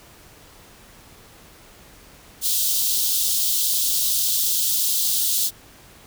white high-pass noise, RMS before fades -21 dBFS, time 2.41-5.51 s, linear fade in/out 50 ms, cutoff 3200 Hz, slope 48 dB/octave, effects pink hiss -48 dBFS RMS until 6.06 s

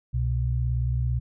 sine tone pair together, 65.2 / 123.08 Hz, C2 / B2, -5 / -5 cents, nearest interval major seventh, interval 1100 cents, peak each -25 dBFS, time 0.13-1.2 s, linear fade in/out 20 ms, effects none

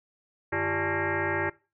sine tone with frequency modulation, 640 Hz, D#5, 49 cents sharp, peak -25 dBFS, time 0.52-1.5 s, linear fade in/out 10 ms, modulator 245 Hz, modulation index 5.6, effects noise-tail reverb RT60 0.3 s tail -20 dB re dry

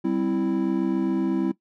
triangle chord, C major, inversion second, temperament equal with one note detuned, 194.87 / 261.6 / 329.6 Hz, G3 / C4 / E4, -10 / 0 / 0 cents, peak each -25 / -24 / -22 dBFS, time 0.04-1.52 s, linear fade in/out 10 ms, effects noise-tail reverb RT60 0.1 s tail -17 dB re dry

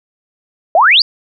sine exponential sweep, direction up, 607 to 4947 Hz, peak -5 dBFS, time 0.75-1.02 s, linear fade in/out 2 ms, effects none

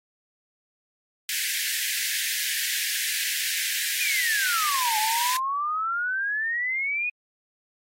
pink high-pass noise, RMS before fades -28 dBFS, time 1.29-5.37 s, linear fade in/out 2 ms, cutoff 1600 Hz, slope 96 dB/octave
sine exponential two-way sweep, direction down then up, 2500 to 848 to 2500 Hz, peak -24 dBFS, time 4-7.1 s, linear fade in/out 10 ms, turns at 4.98 s
effects AAC 48 kbps

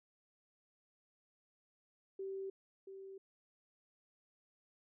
sine tone with echo, 387 Hz, G4, 22 cents flat, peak -40 dBFS, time 2.19-2.5 s, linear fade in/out 5 ms, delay 680 ms, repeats 1, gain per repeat -8 dB, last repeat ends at 3.18 s, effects none

